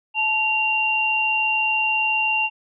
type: tone pair together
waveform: sine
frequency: 871.6 / 2767 Hz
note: A5 / F7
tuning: -17 / -17 cents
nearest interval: octave + minor sixth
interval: 2000 cents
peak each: -24 / -19 dBFS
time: 0.14-2.5 s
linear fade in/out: 50 ms
effects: none

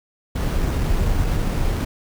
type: noise with sample-and-hold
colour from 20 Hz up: brown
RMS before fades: -20 dBFS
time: 0.35-1.85 s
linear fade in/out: 10 ms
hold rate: 7350 Hz
effects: none

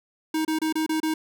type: tone bursts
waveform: square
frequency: 315.1 Hz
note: D#4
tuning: 22 cents sharp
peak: -23 dBFS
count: 6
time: 0.34-1.14 s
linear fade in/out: 5 ms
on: 110 ms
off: 28 ms
effects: none

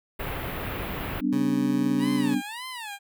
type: band-stop noise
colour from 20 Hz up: pink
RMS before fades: -32 dBFS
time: 0.19-1.21 s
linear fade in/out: 10 ms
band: 3000 to 14000 Hz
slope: 24 dB/octave
type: chord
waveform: sine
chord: G major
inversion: none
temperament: equal with one note detuned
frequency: 196 / 251.8 / 293.7 Hz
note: G3 / B3 / D4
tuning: 0 / +34 / 0 cents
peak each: -29 / -25 / -25 dBFS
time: 1.2-2.42 s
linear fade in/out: 50 ms
type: tone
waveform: 20% pulse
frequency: 137.9 Hz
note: C#3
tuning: 9 cents flat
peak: -26 dBFS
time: 1.32-2.35 s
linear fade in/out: 10 ms
type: tone with vibrato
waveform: 15% pulse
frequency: 911 Hz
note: A#5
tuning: 40 cents flat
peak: -28 dBFS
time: 1.98-2.99 s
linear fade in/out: 50 ms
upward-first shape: sine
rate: 1.8 Hz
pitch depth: 220 cents each way
effects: none

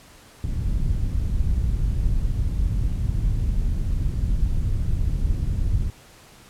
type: low-pass noise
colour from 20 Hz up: pink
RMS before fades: -22 dBFS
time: 0.44-5.9 s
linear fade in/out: 2 ms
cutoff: 100 Hz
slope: 12 dB/octave
effects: pink hiss -49 dBFS RMS until 6.49 s + low-pass 12000 Hz 12 dB/octave

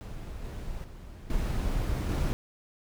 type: noise with level steps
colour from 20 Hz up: brown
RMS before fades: -39 / -37 / -44 / -29 / -27 dBFS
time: 0.01-2.33 s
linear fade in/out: 0 ms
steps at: 0.44 / 0.84 / 1.3 / 2.09 s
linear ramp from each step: 2 ms
effects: none

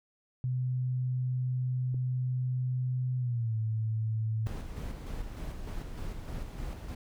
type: tone with pitch glide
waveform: sine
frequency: 126.8 to 110.39 Hz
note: B2 to A2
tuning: +46 to +6 cents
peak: -28 dBFS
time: 0.44-4.47 s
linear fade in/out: 0 ms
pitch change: -240 cents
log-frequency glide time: 3.18-3.55 s
type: click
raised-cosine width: 3 ms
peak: -31 dBFS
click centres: 1.944 s
type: noise with tremolo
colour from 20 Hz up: brown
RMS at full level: -37 dBFS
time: 4.46-6.95 s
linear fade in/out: 5 ms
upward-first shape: square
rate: 3.3 Hz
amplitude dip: 35%
effects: none

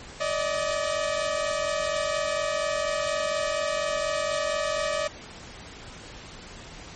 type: tone pair together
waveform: sawtooth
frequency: 581 / 625.2 Hz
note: D5 / D#5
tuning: -19 / +8 cents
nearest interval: minor second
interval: 127 cents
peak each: -24 dBFS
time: 0.2-5.08 s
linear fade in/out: 10 ms
effects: pink hiss -43 dBFS RMS until 6.95 s + MP3 32 kbps

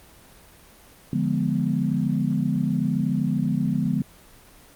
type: chord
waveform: sine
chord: D diminished seventh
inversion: none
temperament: equal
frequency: 146.83 / 174.61 / 207.7 / 246.9 Hz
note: D3 / F3 / Ab3 / Cb4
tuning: 0 / 0 / 0 / 0 cents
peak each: -26 dBFS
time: 1.13-4.02 s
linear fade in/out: 2 ms
effects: pink hiss -50 dBFS RMS until 4.75 s + Opus 24 kbps

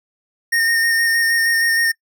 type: tone with vibrato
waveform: square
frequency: 1837 Hz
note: A#6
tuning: 26 cents flat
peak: -15 dBFS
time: 0.52-1.92 s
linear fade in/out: 10 ms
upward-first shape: square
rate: 6.4 Hz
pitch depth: 15 cents each way
effects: noise-tail reverb RT60 0.1 s tail -24 dB re dry

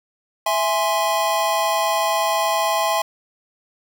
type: chord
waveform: square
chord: E augmented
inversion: none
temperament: equal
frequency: 659.3 / 830.6 / 1046.5 Hz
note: E5 / G#5 / B#5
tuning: 0 / 0 / 0 cents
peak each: -23 dBFS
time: 0.46-3.02 s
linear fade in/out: 5 ms
effects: 7-bit

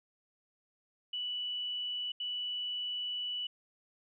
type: tone bursts at uneven times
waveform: sine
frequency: 2960 Hz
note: F#7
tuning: in tune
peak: -34 dBFS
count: 2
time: 1.13-2.12 / 2.2-3.47 s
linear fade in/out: 5 ms
effects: none

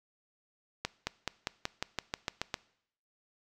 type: accelerating click train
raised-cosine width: 0.2 ms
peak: -14 dBFS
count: 11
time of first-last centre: 0.85-2.542 s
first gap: 220 ms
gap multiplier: 0.94
effects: noise-tail reverb RT60 0.7 s tail -21 dB re dry

